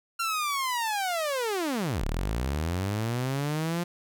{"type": "linear two-way sweep", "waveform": "sawtooth", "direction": "down then up", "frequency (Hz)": [1381, 32.7, 176.2], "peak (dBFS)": -23, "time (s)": [0.19, 3.84], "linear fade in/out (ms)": 10, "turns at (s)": 2.04, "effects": []}